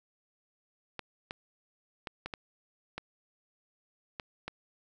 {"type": "clicks", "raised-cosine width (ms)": 0.3, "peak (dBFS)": -21, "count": 8, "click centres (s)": [0.993, 1.309, 2.072, 2.26, 2.338, 2.98, 4.198, 4.48], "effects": []}